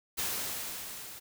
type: noise with level ramp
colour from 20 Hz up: white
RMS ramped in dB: -32 to -46 dBFS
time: 0.17-1.2 s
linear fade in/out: 20 ms
effects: none